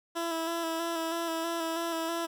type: tone with vibrato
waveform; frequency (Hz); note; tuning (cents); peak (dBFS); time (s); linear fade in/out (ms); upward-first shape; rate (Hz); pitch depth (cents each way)
15% pulse; 331.4; E4; +9; -24; 0.15-2.27; 20; square; 3.1; 24
effects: none